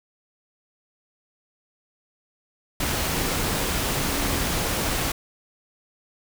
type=tone in noise; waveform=sine; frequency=277.2 Hz; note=C#4; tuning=in tune; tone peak=-33 dBFS; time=4-4.47 s; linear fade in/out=5 ms; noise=pink; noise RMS=-25 dBFS; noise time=2.8-5.12 s; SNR=-11 dB; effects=none